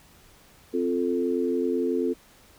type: chord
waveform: sine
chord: F major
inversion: second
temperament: equal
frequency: 261.6 / 349.2 / 440 Hz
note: C4 / F4 / A4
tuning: 0 / 0 / 0 cents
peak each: -27 dBFS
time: 0.73-2.14 s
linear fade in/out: 20 ms
effects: pink hiss -55 dBFS RMS until 2.58 s